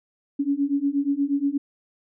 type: beating tone pair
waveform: sine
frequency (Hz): 277.2 / 285.6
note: C#4 / D4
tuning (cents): 0 / -48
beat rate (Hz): 8.4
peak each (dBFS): -24 / -23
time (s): 0.39-1.58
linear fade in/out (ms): 10
effects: none